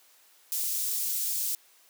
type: high-pass noise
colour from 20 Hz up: white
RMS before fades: -30 dBFS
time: 0.52-1.55 s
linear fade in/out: 0 ms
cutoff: 6000 Hz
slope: 12 dB/octave
effects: white hiss -60 dBFS RMS until 1.89 s + high-pass 400 Hz 12 dB/octave